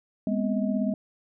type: tone cluster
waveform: sine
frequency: 204.6 / 244.6 / 260.9 / 633 Hz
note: G#3 / B3 / C4 / D#5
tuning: -26 / -16 / -5 / +30 cents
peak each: -26 / -28 / -33 / -33 dBFS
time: 0.27-0.94 s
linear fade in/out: 2 ms
effects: none